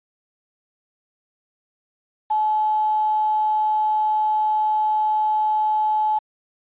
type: tone with quantisation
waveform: sine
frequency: 858 Hz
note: A5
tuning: 44 cents flat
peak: -17 dBFS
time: 2.3-6.19 s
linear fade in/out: 10 ms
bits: 7
effects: resampled to 8000 Hz